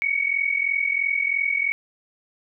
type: tone pair together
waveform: sine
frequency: 2217 / 2260 Hz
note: C#7 / C#7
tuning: 0 / +33 cents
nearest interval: unison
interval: 33 cents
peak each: -23 dBFS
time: 0.02-1.72 s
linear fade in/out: 0 ms
effects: none